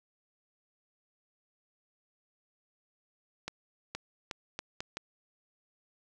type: accelerating click train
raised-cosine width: 0.2 ms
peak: -19 dBFS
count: 6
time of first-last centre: 3.48-4.97 s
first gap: 470 ms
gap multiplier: 0.77
effects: none